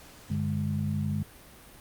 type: tone cluster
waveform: sine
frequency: 96.9 / 147.8 / 206.7 Hz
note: G2 / D3 / G#3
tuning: -20 / +11 / -8 cents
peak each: -31 dBFS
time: 0.3-1.23 s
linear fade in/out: 5 ms
effects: pink hiss -51 dBFS RMS until 1.8 s + Opus 48 kbps